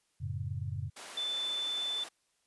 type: chord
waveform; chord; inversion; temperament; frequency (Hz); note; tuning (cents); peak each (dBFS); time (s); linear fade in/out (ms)
sine; F# minor; none; equal with one note detuned; 91.28 / 110 / 138.59; F#2 / A2 / C#3; -23 / 0 / 0; -38 / -38 / -39; 0.2-0.9; 20
type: high-pass noise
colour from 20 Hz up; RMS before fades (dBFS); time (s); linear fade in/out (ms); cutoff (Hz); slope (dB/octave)
pink; -47; 0.96-2.09; 10; 510; 12
type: tone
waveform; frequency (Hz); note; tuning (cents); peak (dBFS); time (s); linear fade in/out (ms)
sine; 3520; A7; 0; -32; 1.17-2.04; 5
effects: white hiss -75 dBFS RMS until 2.46 s + resampled to 24000 Hz